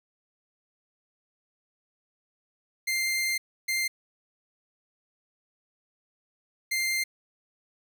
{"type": "tone bursts at uneven times", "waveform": "sawtooth", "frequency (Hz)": 2097, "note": "C7", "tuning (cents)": 3, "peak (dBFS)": -22, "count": 3, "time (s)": [[2.87, 3.38], [3.68, 3.88], [6.71, 7.04]], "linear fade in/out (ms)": 10, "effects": []}